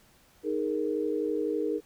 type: chord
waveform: sine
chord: D# suspended fourth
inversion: none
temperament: just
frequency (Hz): 311.1 / 414.8 / 466.7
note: D#4 / G#4 / A#4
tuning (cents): 0 / -2 / +2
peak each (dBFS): -31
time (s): 0.43-1.81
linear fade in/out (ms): 50
effects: pink hiss -61 dBFS RMS until 1.85 s